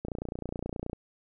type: click train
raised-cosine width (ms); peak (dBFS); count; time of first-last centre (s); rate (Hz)
2; -21; 27; 0.05-0.931; 29.5
effects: none